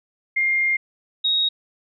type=tone pair in turn; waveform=sine; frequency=2117 / 3772 Hz; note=C7 / A#7; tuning=+20 / +20 cents; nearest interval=minor seventh; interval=1000 cents; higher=second; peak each=-17 dBFS; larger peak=neither; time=0.36-0.77 / 1.24-1.49 s; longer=first; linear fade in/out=10 ms; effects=none